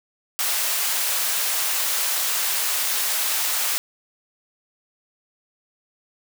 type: high-pass noise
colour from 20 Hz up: white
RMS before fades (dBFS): -23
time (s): 0.39-3.78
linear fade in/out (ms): 0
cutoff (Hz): 700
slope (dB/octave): 12
effects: none